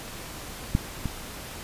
clicks, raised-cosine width 5 ms, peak -8 / -15 dBFS, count 2, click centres 0.751 / 1.057 s, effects pink hiss -39 dBFS RMS until 1.63 s + resampled to 32000 Hz

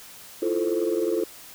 sine chord, F major seventh, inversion third, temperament equal, 329.6 / 349.2 / 440 / 523.3 Hz, E4 / F4 / A4 / C5, 0 / 0 / 0 / 0 cents, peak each -28 / -25 / -25 / -30 dBFS, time 0.42-1.24 s, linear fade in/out 5 ms, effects tanh soft clip ceiling -15 dBFS + white hiss -45 dBFS RMS until 1.54 s

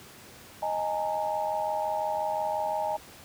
sine chord, D# suspended fourth, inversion none, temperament equal with one note detuned, 622.3 / 830.6 / 916.3 Hz, D#5 / G#5 / A#5, 0 / 0 / -30 cents, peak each -31 / -30 / -33 dBFS, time 0.62-2.97 s, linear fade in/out 10 ms, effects pink hiss -49 dBFS RMS until 3.24 s + high-pass 80 Hz 12 dB/octave

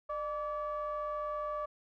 triangle ring-modulated tone, 277.2 Hz, C#4, in tune, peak -29 dBFS, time 0.09-1.66 s, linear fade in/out 10 ms, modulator 879 Hz, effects none

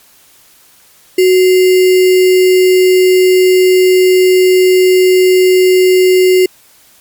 sine tone with sample-and-hold, 370 Hz, F#4, in tune, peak -4 dBFS, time 1.18-6.46 s, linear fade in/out 5 ms, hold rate 2450 Hz, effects white hiss -45 dBFS RMS until 7 s + MP3 96 kbps

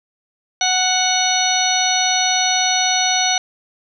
harmonic tone with a mistuned harmonic, 740 Hz, F#5, in tune, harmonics 1 / 2 / 3 / 4 / 5 / 6 / 8, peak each -20 / -26 / -24 / -25 / -22 / -24 / -20 dBFS, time 0.61-3.38 s, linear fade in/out 2 ms, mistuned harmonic 6, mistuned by -57 cents, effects none

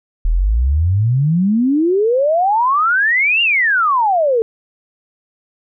sine exponential two-way sweep, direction up then down, 37.61 to 2851 to 434.4 Hz, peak -11 dBFS, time 0.25-4.42 s, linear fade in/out 0 ms, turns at 3.42 s, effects none

